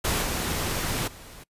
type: noise with level steps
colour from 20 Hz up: pink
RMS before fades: -25 / -28 / -45 dBFS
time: 0.04-1.44 s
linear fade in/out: 10 ms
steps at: 0.22 / 1.07 s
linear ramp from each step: 10 ms
effects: noise-tail reverb RT60 0.1 s tail -24 dB re dry + resampled to 32000 Hz